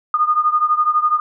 sine beating tone pair, 1221 / 1233 Hz, D#6 / D#6, -33 / -16 cents, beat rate 12 Hz, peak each -15 / -18 dBFS, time 0.14-1.2 s, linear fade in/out 2 ms, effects none

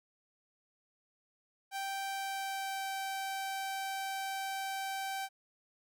sawtooth tone with pitch glide, 782 to 776.1 Hz, G5 to G5, -4 to -18 cents, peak -32 dBFS, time 1.71-5.29 s, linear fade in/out 50 ms, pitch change -14 cents, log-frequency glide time 2.04-2.89 s, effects none

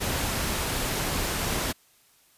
pink noise, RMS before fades -28 dBFS, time 0-1.73 s, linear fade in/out 20 ms, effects white hiss -61 dBFS RMS until 2.37 s + resampled to 32000 Hz

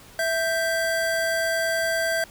square tone pair together, 660 / 1569.8 Hz, E5 / G6, +2 / +2 cents, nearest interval octave + minor third, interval 1500 cents, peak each -25 / -26 dBFS, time 0.19-2.24 s, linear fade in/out 2 ms, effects pink hiss -48 dBFS RMS until 2.3 s

